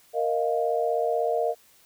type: chord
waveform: sine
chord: Bb suspended fourth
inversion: none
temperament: equal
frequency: 466.2 / 622.3 / 698.5 Hz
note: Bb4 / Eb5 / F5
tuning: 0 / 0 / 0 cents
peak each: -26 / -27 / -27 dBFS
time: 0.13-1.55 s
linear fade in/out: 50 ms
effects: white hiss -58 dBFS RMS until 1.85 s